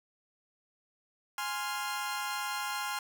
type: chord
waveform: sawtooth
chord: F minor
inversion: first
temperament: equal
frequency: 830.6 / 1046.5 / 1396.9 Hz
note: Ab5 / C6 / F6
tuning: 0 / 0 / 0 cents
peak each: -34 dBFS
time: 1.38-2.99 s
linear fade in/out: 2 ms
effects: none